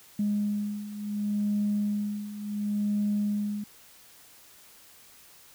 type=beating tone pair; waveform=sine; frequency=206.3 / 207 Hz; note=G#3 / G#3; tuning=-11 / -5 cents; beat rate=0.7 Hz; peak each=-31 / -27 dBFS; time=0.19-3.64 s; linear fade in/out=5 ms; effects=tanh soft clip ceiling -19 dBFS + white hiss -54 dBFS RMS until 5.54 s